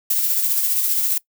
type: noise with tremolo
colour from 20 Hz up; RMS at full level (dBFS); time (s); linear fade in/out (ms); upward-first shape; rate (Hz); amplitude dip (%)
violet; -18; 0.1-1.18; 5; sine; 15; 35
effects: noise-tail reverb RT60 0.1 s tail -21 dB re dry